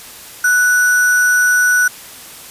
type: tone with sample-and-hold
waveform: sine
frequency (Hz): 1480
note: F#6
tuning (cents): 0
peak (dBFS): -9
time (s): 0.44-1.88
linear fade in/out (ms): 5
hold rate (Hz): 7350
effects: white hiss -35 dBFS RMS until 2.5 s + resampled to 32000 Hz